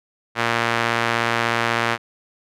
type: tone with band-pass filter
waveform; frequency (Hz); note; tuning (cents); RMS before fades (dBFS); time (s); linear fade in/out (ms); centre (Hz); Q
sawtooth; 116.54; A#2; 0; -21; 0.35-1.98; 50; 1700; 1
effects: none